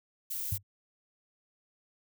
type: noise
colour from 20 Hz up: violet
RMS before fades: -36 dBFS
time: 0.3-0.58 s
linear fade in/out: 10 ms
type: tone with exponential decay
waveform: sine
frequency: 98.4 Hz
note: G2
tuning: 7 cents sharp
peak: -26 dBFS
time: 0.52-0.63 s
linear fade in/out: 5 ms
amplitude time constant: 22 ms
effects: none